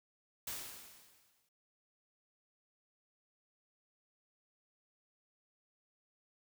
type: noise with exponential decay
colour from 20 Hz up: white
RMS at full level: -40 dBFS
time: 0.47-1.49 s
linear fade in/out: 5 ms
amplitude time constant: 220 ms
effects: none